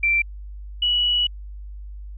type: tone pair in turn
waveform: sine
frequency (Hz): 2349 / 2935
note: D7 / F#7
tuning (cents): 0 / -15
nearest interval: major third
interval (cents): 385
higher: second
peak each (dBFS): -16 / -17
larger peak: first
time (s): 0.03-0.22 / 0.82-1.27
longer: second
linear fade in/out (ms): 5
effects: added 50 Hz sine -33 dBFS peak until 2.17 s